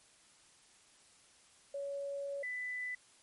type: tone pair in turn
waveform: sine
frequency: 561 / 1994 Hz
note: C#5 / B6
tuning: +21 / +16 cents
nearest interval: octave + minor seventh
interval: 2195 cents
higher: second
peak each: -37 / -37 dBFS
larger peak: neither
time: 1.74-2.43 / 2.43-2.95 s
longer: first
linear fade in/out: 5 ms
effects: white hiss -64 dBFS RMS until 3.22 s + MP3 48 kbps